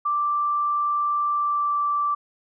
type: tone with pitch glide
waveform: sine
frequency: 1174.7 to 1167.3 Hz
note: D6 to D6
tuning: 0 to -11 cents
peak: -20 dBFS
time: 0.05-2.15 s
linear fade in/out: 10 ms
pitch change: -11 cents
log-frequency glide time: 1.29-1.79 s
effects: none